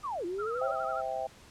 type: linear two-way sweep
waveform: sine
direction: down then up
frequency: 1244.5 to 334.7 to 570 Hz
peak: -32 dBFS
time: 0.03-0.73 s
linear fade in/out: 20 ms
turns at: 0.25 s
type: tone with vibrato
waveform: sine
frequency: 1318.5 Hz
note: E6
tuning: in tune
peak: -35 dBFS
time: 0.38-1.02 s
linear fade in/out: 20 ms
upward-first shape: sine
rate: 12 Hz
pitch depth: 94 cents each way
type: chord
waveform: sine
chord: C major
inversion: none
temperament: just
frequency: 523.3 / 654.1 / 784.9 Hz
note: C5 / E5 / G5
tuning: 0 / -14 / +2 cents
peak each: -38 / -35 / -35 dBFS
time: 0.61-1.27 s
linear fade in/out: 5 ms
effects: pink hiss -55 dBFS RMS until 1.5 s + low-pass 9000 Hz 12 dB/octave